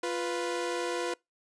sawtooth tone pair together, 349.2 / 493.8 Hz, F4 / B4, 0 / 0 cents, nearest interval tritone, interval 600 cents, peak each -29 / -29 dBFS, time 0.03-1.14 s, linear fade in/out 5 ms, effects noise-tail reverb RT60 0.2 s tail -25 dB re dry + resampled to 22050 Hz

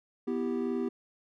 triangle chord, E minor, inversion second, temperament equal, 246.9 / 329.6 / 392 Hz, B3 / E4 / G4, 0 / 0 / 0 cents, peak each -30 / -34 / -31 dBFS, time 0.27-0.89 s, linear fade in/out 10 ms, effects none

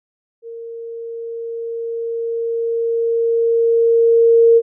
sine tone with level ramp, 461.4 Hz, A#4, 18 cents flat, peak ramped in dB -29 to -6 dBFS, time 0.42-4.62 s, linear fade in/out 50 ms, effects none

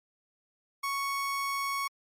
30% pulse tone, 1108.7 Hz, C#6, in tune, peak -27 dBFS, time 0.83-1.88 s, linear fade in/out 10 ms, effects MP3 64 kbps

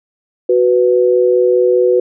sine tone pair together, 370 / 494.9 Hz, F#4 / B4, 0 / +4 cents, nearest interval perfect fourth, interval 504 cents, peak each -11 dBFS, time 0.49-2 s, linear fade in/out 5 ms, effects none

